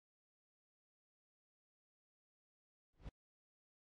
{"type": "noise with exponential growth", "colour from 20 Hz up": "brown", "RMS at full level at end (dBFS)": -44, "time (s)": [2.93, 3.09], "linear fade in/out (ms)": 2, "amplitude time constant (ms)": 34, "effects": ["low-pass 5000 Hz 12 dB/octave", "AAC 64 kbps"]}